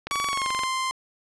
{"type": "click train", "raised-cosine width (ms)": 0.3, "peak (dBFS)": -15, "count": 14, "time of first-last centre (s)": [0.07, 0.635], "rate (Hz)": 23}
{"type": "tone with pitch glide", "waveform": "sawtooth", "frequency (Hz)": [1133, 1045], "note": ["C#6", "C6"], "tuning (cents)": [37, -2], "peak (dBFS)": -21, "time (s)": [0.11, 0.91], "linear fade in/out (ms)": 0, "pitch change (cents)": -139, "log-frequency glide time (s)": [0.28, 0.5]}
{"effects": ["resampled to 24000 Hz", "8-bit"]}